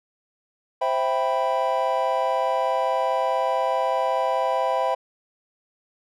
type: chord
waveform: triangle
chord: C major seventh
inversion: none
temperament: equal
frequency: 523.3 / 659.3 / 784 / 987.8 Hz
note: C5 / E5 / G5 / B5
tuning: 0 / 0 / 0 / 0 cents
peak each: -24 dBFS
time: 0.81-4.95 s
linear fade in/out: 10 ms
effects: none